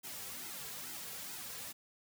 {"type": "noise with flanger", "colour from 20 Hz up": "white", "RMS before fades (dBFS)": -45, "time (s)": [0.03, 1.73], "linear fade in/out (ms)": 20, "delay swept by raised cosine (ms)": [1.7, 3.4], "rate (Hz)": 2.3, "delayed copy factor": -0.8, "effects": []}